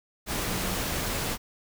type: tone in noise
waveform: sine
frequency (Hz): 186.2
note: F#3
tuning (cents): +11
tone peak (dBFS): -35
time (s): 0.44-0.78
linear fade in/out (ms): 50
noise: pink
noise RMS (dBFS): -30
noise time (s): 0.26-1.38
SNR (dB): -8
effects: none